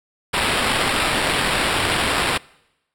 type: noise with sample-and-hold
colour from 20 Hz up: white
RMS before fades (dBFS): -20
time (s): 0.33-2.38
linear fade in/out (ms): 10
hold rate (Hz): 6300
effects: noise-tail reverb RT60 0.9 s tail -24 dB re dry + low-pass 12000 Hz 12 dB/octave